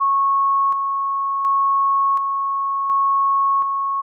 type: tone with tremolo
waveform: sine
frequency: 1100 Hz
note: C#6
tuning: 14 cents flat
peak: -14 dBFS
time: 0-4.02 s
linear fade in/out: 20 ms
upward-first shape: square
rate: 0.69 Hz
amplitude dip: 40%
effects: none